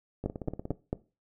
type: two click trains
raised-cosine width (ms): 2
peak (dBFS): -16 / -23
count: 4 / 9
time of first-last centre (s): 0.26-0.93 / 0.24-0.713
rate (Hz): 4.48 / 16.9
effects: noise-tail reverb RT60 0.3 s tail -18 dB re dry